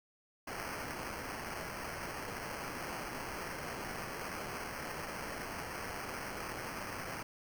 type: noise with sample-and-hold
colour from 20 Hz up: white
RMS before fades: -42 dBFS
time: 0.47-7.23 s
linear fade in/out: 5 ms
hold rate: 3675 Hz
effects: none